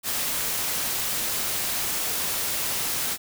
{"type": "noise", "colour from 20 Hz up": "white", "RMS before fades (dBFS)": -27, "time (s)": [0.03, 3.18], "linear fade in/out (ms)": 50, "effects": []}